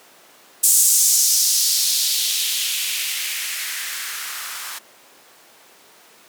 violet noise with band-pass filter sweep, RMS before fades -20 dBFS, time 0.63-4.79 s, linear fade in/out 10 ms, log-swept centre 8000 to 1100 Hz, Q 2, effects pink hiss -48 dBFS RMS until 6.28 s + high-pass 400 Hz 12 dB/octave

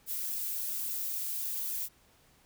violet noise with flanger, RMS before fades -35 dBFS, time 0.06-1.89 s, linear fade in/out 50 ms, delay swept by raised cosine 1.1 to 5.2 ms, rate 3.6 Hz, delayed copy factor +0.6, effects pink hiss -64 dBFS RMS until 2.45 s

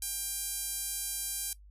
5% pulse tone with band-pass filter, 794 Hz, G5, 22 cents sharp, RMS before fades -36 dBFS, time 0.02-1.53 s, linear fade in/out 2 ms, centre 12000 Hz, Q 1.6, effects noise-tail reverb RT60 0.1 s tail -19 dB re dry + added 50 Hz sine -51 dBFS peak until 1.7 s

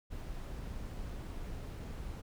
brown noise, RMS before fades -42 dBFS, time 0.1-2.22 s, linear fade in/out 20 ms, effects none

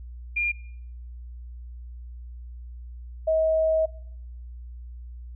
sine tone pair in turn, 2406 / 637.3 Hz, D7 / D#5, +41 / +41 cents, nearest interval octave + major seventh, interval 2300 cents, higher first, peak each -22 / -19 dBFS, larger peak second, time 0.36-0.52 / 3.27-3.86 s, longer second, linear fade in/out 10 ms, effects noise-tail reverb RT60 0.7 s tail -21 dB re dry + added 60 Hz sine -37 dBFS peak until 5.35 s

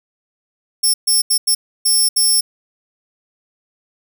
15% pulse tone bursts at uneven times, 5400 Hz, E8, 41 cents sharp, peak -6 dBFS, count 6, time 0.83-0.94 / 1.07-1.22 / 1.3-1.38 / 1.47-1.55 / 1.85-2.09 / 2.16-2.41 s, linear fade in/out 10 ms, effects none

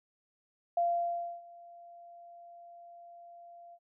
sine tone with ADSR envelope, 690 Hz, F5, 21 cents flat, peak -25 dBFS, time 0.77-3.79 s, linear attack 4 ms, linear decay 640 ms, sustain -24 dB, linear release 55 ms, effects none

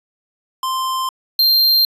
square tone pair in turn, 1044 / 4176 Hz, C6 / C8, -4 / -4 cents, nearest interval 2 octaves, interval 2400 cents, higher second, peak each -19 / -11 dBFS, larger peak second, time 0.63-1.09 / 1.39-1.85 s, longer neither, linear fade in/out 2 ms, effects resampled to 32000 Hz

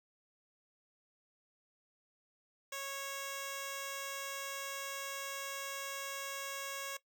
5% pulse tone with notch filter, 550 Hz, C#5, 14 cents flat, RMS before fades -42 dBFS, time 2.72-6.97 s, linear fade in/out 5 ms, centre 4500 Hz, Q 1.7, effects noise-tail reverb RT60 0.1 s tail -17 dB re dry

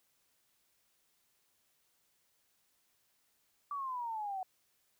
sine exponential sweep, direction down, 1166 to 740 Hz, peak -36 dBFS, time 3.71-4.43 s, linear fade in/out 2 ms, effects white hiss -75 dBFS RMS until 4.99 s

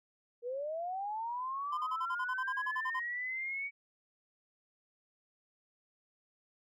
sine linear sweep, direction up, 466.2 to 2262 Hz, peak -35 dBFS, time 0.42-3.71 s, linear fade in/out 50 ms
triangle tone bursts, 1025 Hz, C6, 36 cents flat, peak -32 dBFS, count 14, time 1.72-2.998 s, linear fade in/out 10 ms, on 56 ms, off 38 ms
effects none

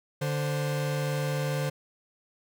45% pulse tone pair together, 146.83 / 523.2 Hz, D3 / C5, 0 / 0 cents, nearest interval octave + minor seventh, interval 2200 cents, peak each -28 / -33 dBFS, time 0.21-1.7 s, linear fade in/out 10 ms, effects none

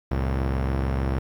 sawtooth tone pair together, 66.7 / 112.18 Hz, C2 / A2, +34 / +34 cents, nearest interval major sixth, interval 900 cents, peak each -19 / -27 dBFS, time 0.11-1.19 s, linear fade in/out 5 ms, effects low-pass 2000 Hz 12 dB/octave + 9-bit

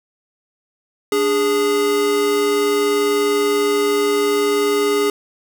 square tone pair together, 291 / 411.5 Hz, D4 / G#4, -16 / -16 cents, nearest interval tritone, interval 600 cents, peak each -24 / -16 dBFS, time 1.12-5.1 s, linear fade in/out 2 ms, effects none

